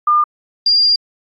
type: tone pair in turn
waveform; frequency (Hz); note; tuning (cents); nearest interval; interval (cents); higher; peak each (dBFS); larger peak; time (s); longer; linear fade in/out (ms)
sine; 1205 / 4795; D6 / D8; +44 / +35; 2 octaves; 2391; second; -9; neither; 0.07-0.24 / 0.66-0.96; second; 5
effects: AAC 32 kbps